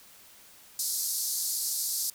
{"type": "band-pass noise", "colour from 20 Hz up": "white", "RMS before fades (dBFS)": -31, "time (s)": [0.79, 2.1], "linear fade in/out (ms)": 2, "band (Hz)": [4300, 14000], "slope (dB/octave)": 48, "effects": ["white hiss -54 dBFS RMS until 2.14 s"]}